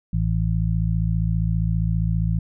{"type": "harmonic tone", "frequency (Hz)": 55, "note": "A1", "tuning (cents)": 0, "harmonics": [1, 2, 3], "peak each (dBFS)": [-23, -23, -23], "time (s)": [0.13, 2.39], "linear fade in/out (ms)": 5, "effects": []}